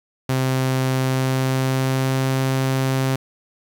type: tone with pitch glide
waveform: sawtooth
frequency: 130.81 to 132.64 Hz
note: C3 to C3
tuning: 0 to +24 cents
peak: -14 dBFS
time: 0.29-3.16 s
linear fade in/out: 5 ms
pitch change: +24 cents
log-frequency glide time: 1-2.41 s
effects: 8-bit